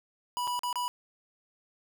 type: tone with dropouts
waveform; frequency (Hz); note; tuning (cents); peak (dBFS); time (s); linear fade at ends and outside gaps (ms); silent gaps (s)
square; 980; B5; -14; -30; 0.37-0.88; 0; 0.472-0.476 / 0.592-0.634 / 0.728-0.757
effects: none